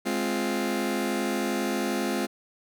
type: chord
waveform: sawtooth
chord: F minor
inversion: first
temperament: just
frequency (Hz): 209.5 / 261.9 / 349.2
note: Ab3 / C4 / F4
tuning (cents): +15 / +2 / 0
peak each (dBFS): -26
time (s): 0.05-2.27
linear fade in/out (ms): 20
effects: none